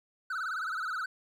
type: tone with vibrato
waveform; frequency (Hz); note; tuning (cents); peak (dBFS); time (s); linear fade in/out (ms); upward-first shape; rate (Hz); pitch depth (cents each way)
triangle; 1396.9; F6; 0; -30; 0.3-1.06; 5; sine; 19; 170
effects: none